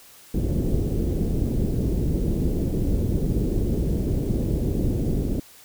pink low-pass noise, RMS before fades -23 dBFS, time 0.34-5.4 s, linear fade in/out 5 ms, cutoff 410 Hz, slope 24 dB/octave, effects white hiss -49 dBFS RMS until 5.64 s

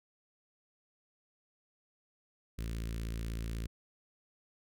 sawtooth tone with notch filter, 56.2 Hz, A1, 37 cents sharp, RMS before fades -38 dBFS, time 2.58-3.67 s, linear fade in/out 10 ms, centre 810 Hz, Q 0.5, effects none

